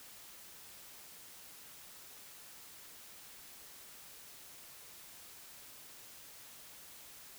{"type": "silence", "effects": ["white hiss -54 dBFS RMS until 7.38 s"]}